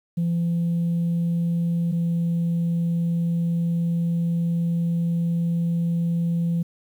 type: tone pair in turn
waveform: sine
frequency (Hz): 170 / 169.37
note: F3 / E3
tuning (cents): -46 / +47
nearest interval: unison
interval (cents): 7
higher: first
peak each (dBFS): -18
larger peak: neither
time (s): 0.17-1.92 / 1.92-6.63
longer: second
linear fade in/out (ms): 10
effects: tanh soft clip ceiling -18 dBFS + 9-bit